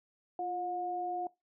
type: tone pair together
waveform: sine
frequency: 348.1 / 720 Hz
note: F4 / F#5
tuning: -6 / -47 cents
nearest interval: octave + minor second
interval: 1259 cents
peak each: -40 / -34 dBFS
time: 0.39-1.27 s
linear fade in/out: 2 ms
effects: noise-tail reverb RT60 0.2 s tail -21 dB re dry